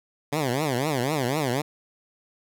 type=tone with vibrato; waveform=10% pulse; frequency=138 Hz; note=C#3; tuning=7 cents flat; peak=-15 dBFS; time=0.32-1.62 s; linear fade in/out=10 ms; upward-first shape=triangle; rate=4 Hz; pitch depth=290 cents each way; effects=none